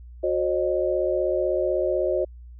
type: tone cluster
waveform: sine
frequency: 365.9 / 538 / 614 Hz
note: F#4 / C5 / D#5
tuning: -19 / +48 / -23 cents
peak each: -25 dBFS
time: 0.23-2.25 s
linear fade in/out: 10 ms
effects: added 60 Hz sine -40 dBFS peak until 2.59 s